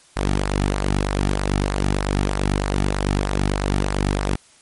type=tone with flanger; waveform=sawtooth; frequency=49 Hz; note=G1; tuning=in tune; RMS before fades=-21 dBFS; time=0.16-4.36 s; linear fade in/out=10 ms; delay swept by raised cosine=0.29 to 1.99 ms; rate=3.2 Hz; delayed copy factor=-0.5; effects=white hiss -52 dBFS RMS until 4.61 s + MP3 48 kbps